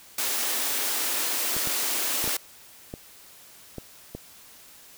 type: high-pass noise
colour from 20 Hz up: white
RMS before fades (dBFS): -27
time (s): 0.18-2.37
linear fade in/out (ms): 5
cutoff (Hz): 230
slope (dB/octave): 96
type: clicks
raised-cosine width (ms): 2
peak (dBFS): -21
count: 7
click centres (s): 1.566 / 1.673 / 2.242 / 2.277 / 2.939 / 3.783 / 4.15
effects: white hiss -50 dBFS RMS until 4.97 s